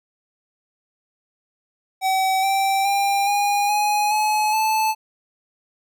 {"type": "tone with pitch steps", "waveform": "square", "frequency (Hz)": [762, 779.4, 797.1, 815.3, 833.9, 852.8, 872.3], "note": ["G5", "G5", "G5", "G#5", "G#5", "G#5", "A5"], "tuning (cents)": [-49, -10, 29, -32, 7, 46, -15], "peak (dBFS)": -18, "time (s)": [2.01, 4.95], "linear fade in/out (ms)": 50, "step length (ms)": 420, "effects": []}